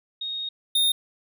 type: tone pair in turn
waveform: sine / square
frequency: 3729 / 3676 Hz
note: A#7 / A#7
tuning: 0 / -25 cents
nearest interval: unison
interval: 25 cents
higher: first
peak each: -28 / -19 dBFS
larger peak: second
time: 0.21-0.49 / 0.75-0.92 s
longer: first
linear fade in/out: 5 ms
effects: none